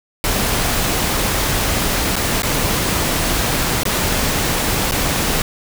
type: noise with dropouts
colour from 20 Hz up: pink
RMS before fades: -18 dBFS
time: 0.24-5.42 s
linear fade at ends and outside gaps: 1 ms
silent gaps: 2.157-2.164 / 2.421-2.432 / 3.834-3.853 / 4.912-4.92 s
effects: none